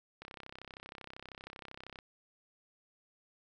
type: click train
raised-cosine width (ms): 0.3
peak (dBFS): -30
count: 59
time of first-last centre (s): 0.22-1.988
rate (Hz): 32.8
effects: none